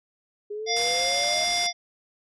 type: exponential sweep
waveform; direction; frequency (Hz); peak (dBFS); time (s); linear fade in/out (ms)
sine; up; 410 to 640; -30; 0.5-1.45; 10
type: harmonic tone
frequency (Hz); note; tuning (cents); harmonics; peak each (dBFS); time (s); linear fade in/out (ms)
702; F5; +9; 1 / 3 / 5 / 7 / 8; -29 / -29 / -29 / -29 / -29; 0.66-1.73; 50
type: noise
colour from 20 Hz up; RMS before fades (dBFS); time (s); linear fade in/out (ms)
white; -33; 0.76-1.67; 5
effects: resampled to 24000 Hz